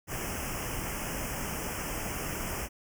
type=band-stop noise; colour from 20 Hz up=pink; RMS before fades=-35 dBFS; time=0.07-2.69 s; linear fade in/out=50 ms; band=3100 to 5100 Hz; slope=96 dB/octave; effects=none